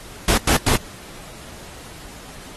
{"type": "noise bursts", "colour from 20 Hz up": "pink", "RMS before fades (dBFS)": -17, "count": 3, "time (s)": [0.28, 0.76], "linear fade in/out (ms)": 2, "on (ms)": 96, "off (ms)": 96, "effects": ["pink hiss -40 dBFS RMS until 2.56 s", "AAC 32 kbps"]}